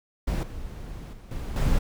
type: noise with level steps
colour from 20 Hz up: brown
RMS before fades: -25 / -37 / -43 / -32 / -22 dBFS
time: 0.27-1.79 s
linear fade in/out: 10 ms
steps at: 0.43 / 1.13 / 1.31 / 1.56 s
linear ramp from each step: 2 ms
effects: none